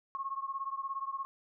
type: beating tone pair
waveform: sine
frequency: 1083 / 1100 Hz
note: C#6 / C#6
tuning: -41 / -14 cents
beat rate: 17 Hz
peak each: -37 / -39 dBFS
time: 0.15-1.25 s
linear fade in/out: 0 ms
effects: none